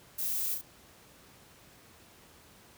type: noise with echo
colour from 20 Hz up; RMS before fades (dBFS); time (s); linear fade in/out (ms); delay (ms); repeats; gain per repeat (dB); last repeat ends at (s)
violet; -34; 0.18-0.55; 10; 33; 2; -4; 0.616
effects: pink hiss -57 dBFS RMS until 2.77 s + high-pass 60 Hz 12 dB/octave